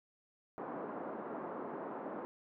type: band-pass noise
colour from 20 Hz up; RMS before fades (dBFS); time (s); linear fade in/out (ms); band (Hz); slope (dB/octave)
pink; -43; 0.58-2.25; 0; 230 to 1200; 24
effects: none